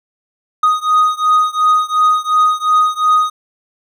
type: beating tone pair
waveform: triangle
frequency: 1244.5 / 1247.3 Hz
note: D#6 / D#6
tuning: 0 / +4 cents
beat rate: 2.8 Hz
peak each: -11 / -12 dBFS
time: 0.63-3.3 s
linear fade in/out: 5 ms
effects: none